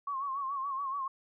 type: tone with vibrato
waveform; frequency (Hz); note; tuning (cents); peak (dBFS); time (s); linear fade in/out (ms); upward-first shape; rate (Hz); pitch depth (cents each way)
sine; 1096; C#6; -20; -32; 0.07-1.08; 5; sine; 7; 74
effects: none